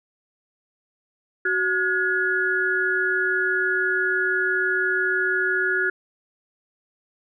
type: tone cluster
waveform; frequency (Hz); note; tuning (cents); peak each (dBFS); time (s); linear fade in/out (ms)
sine; 372.9 / 1441 / 1687; F#4 / F#6 / G#6; +14 / -46 / +27; -27 / -22 / -24; 1.45-5.9; 5
effects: none